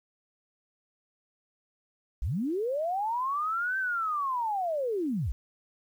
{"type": "linear two-way sweep", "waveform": "sine", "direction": "up then down", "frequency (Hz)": [42.98, 1568, 42.98], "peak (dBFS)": -27, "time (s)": [2.22, 5.32], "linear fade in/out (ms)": 0, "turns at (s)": 3.78, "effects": ["10-bit"]}